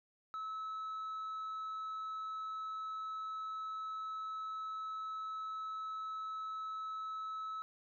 sine tone with tanh clipping, 1298 Hz, E6, 27 cents flat, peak -40 dBFS, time 0.34-7.62 s, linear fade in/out 0 ms, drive 2 dB, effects none

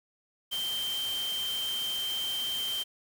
sine tone in noise, 3136 Hz, G7, in tune, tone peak -30 dBFS, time 0.51-2.84 s, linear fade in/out 20 ms, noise white, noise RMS -40 dBFS, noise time 0.51-2.84 s, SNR +7 dB, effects none

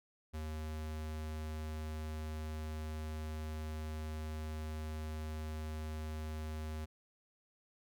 square tone, 77.78 Hz, D#2, in tune, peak -40 dBFS, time 0.33-6.86 s, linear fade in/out 20 ms, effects none

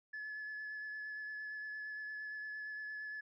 sine tone with vibrato, 1716 Hz, A6, 44 cents flat, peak -40 dBFS, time 0.13-3.21 s, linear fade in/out 10 ms, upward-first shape sine, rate 8.7 Hz, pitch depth 13 cents each way, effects tanh soft clip ceiling -39 dBFS

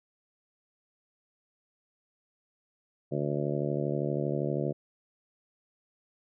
harmonic tone, 72.6 Hz, D2, 19 cents flat, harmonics 2 / 3 / 4 / 5 / 6 / 7 / 8 / 9, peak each -32 / -37 / -37 / -34 / -40 / -37 / -37 / -41 dBFS, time 3.11-4.73 s, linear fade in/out 20 ms, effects none

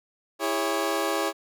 20% pulse chord, C# minor, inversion first, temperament equal with one note detuned, 329.6 / 405.4 / 554.4 Hz, E4 / G#4 / C#5, 0 / -42 / 0 cents, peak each -24 dBFS, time 0.39-1.33 s, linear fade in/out 50 ms, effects none

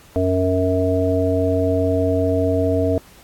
harmonic tone, 92.5 Hz, F#2, in tune, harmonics 1 / 3 / 5 / 7, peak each -21 / -21 / -21 / -21 dBFS, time 0.16-2.98 s, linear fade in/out 0 ms, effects pink hiss -48 dBFS RMS until 3.23 s + AAC 64 kbps

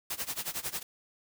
white noise with tremolo, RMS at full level -33 dBFS, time 0.1-0.83 s, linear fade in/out 5 ms, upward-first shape sine, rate 11 Hz, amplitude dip 90%, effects none

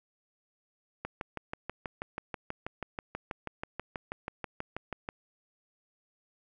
click train, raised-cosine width 0.5 ms, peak -20 dBFS, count 26, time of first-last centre 1.05-5.089 s, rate 6.19 Hz, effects none

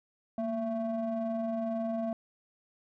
triangle ring-modulated tone, 219.5 Hz, A3, 4 cents flat, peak -25 dBFS, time 0.38-2.13 s, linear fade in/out 2 ms, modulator 450 Hz, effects none

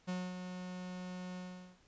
45% pulse tone with ADSR envelope, 182 Hz, F#3, 28 cents flat, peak -35 dBFS, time 0.07-1.79 s, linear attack 21 ms, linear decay 240 ms, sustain -7 dB, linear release 420 ms, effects pink hiss -68 dBFS RMS until 1.87 s + resampled to 16000 Hz

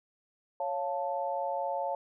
sine chord, Db augmented, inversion none, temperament equal, 554.4 / 698.5 / 880 Hz, Db5 / F5 / A5, 0 / 0 / 0 cents, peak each -34 / -35 / -34 dBFS, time 0.6-1.95 s, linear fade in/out 2 ms, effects none

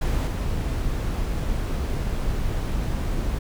brown noise with level steps, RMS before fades -22 / -25 dBFS, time 0.01-3.39 s, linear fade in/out 10 ms, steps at 0.27 s, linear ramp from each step 5 ms, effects none

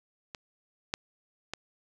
clicks, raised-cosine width 0.2 ms, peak -22 / -12 / -17 dBFS, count 3, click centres 0.348 / 0.939 / 1.536 s, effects none

